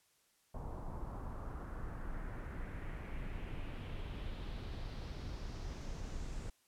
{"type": "noise with low-pass filter sweep", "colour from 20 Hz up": "brown", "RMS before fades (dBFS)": -43, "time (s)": [0.54, 6.5], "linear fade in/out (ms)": 5, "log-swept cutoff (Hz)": [880, 7800], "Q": 2.4, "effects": ["white hiss -73 dBFS RMS until 6.67 s", "low-pass 12000 Hz 12 dB/octave"]}